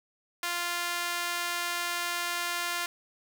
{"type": "tone with high-pass filter", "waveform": "sawtooth", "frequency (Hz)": 348.1, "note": "F4", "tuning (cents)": -6, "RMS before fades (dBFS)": -32, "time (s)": [0.43, 2.86], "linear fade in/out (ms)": 2, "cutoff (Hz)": 1300, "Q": 0.86, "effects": []}